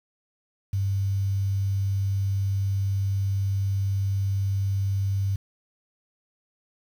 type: tone with quantisation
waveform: sine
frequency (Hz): 98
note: G2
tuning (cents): 0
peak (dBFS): -22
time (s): 0.73-5.36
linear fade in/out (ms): 5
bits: 8
effects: none